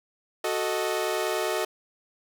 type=chord; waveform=sawtooth; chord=D# diminished; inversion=first; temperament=equal; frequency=370 / 440 / 622.3 Hz; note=F#4 / A4 / D#5; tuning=0 / 0 / 0 cents; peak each=-26 dBFS; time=0.44-1.65 s; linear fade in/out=5 ms; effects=none